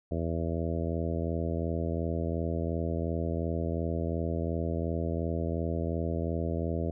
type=harmonic tone; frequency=82.8 Hz; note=E2; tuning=8 cents sharp; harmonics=1 / 2 / 3 / 4 / 5 / 6 / 7 / 8; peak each=-32 / -35 / -37 / -38 / -39 / -40 / -40 / -41 dBFS; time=0.11-6.91 s; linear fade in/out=5 ms; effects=none